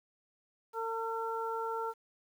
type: harmonic tone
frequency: 452.7 Hz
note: A4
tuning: 49 cents sharp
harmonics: 1 / 2 / 3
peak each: -37 / -37 / -39 dBFS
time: 0.73-1.94 s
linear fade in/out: 50 ms
effects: 10-bit